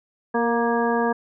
harmonic tone with a mistuned harmonic, 235.3 Hz, A#3, 16 cents sharp, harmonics 1 / 2 / 3 / 4 / 5 / 7, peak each -24 / -23 / -27 / -26 / -31 / -29 dBFS, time 0.34-1.13 s, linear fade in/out 10 ms, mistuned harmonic 2, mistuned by -19 cents, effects none

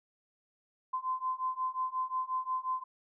sine beating tone pair, 1028 / 1033.6 Hz, C6 / C6, -31 / -21 cents, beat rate 5.6 Hz, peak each -35 / -34 dBFS, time 0.93-2.84 s, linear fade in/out 10 ms, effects none

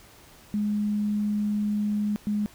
sine tone bursts at uneven times, 208.5 Hz, G#3, 7 cents sharp, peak -23 dBFS, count 2, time 0.54-2.16 / 2.27-2.46 s, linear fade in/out 0 ms, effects pink hiss -52 dBFS RMS until 2.54 s

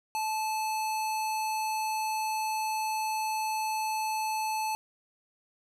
square tone with low-pass filter, 870 Hz, A5, 20 cents flat, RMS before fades -31 dBFS, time 0.15-4.75 s, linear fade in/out 0 ms, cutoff 12000 Hz, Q 1.2, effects none

